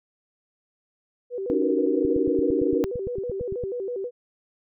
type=tone with vibrato; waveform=sine; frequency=435.3 Hz; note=A4; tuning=19 cents flat; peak=-27 dBFS; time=1.3-4.11 s; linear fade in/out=50 ms; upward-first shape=square; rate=6.2 Hz; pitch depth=200 cents each way
type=chord; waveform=sine; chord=D# minor seventh; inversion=third; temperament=equal with one note detuned; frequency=281.9 / 311.1 / 370 / 466.2 Hz; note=C#4 / D#4 / F#4 / A#4; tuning=+29 / 0 / 0 / 0 cents; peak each=-26 dBFS; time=1.5-2.84 s; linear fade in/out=0 ms
type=click train; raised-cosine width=5 ms; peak=-22 dBFS; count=15; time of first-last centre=2.05-3.637 s; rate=8.82 Hz
effects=none